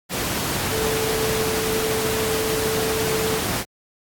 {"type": "tone in noise", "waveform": "sine", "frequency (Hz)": 440, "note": "A4", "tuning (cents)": 0, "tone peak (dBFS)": -23, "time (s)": [0.69, 3.42], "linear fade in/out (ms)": 50, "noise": "pink", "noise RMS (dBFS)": -24, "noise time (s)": [0.09, 3.65], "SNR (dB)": -2, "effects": ["high-pass 80 Hz 12 dB/octave", "AAC 64 kbps"]}